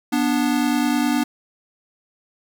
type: tone pair together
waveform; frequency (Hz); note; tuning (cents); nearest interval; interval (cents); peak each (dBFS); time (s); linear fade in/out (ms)
square; 244 / 293.7; B3 / D4; -21 / 0; minor third; 321; -21; 0.12-1.24; 10
effects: none